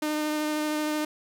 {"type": "tone with vibrato", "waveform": "sawtooth", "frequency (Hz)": 303.9, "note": "D#4", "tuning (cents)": -41, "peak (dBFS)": -22, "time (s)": [0.02, 1.05], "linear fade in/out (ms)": 5, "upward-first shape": "triangle", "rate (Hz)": 13, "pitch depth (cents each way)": 13, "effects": ["10-bit"]}